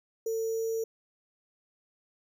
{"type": "tone with sample-and-hold", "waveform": "sine", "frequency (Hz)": 450.2, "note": "A4", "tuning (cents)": 40, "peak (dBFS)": -28, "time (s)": [0.26, 0.84], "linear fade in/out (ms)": 5, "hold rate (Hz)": 6300, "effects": []}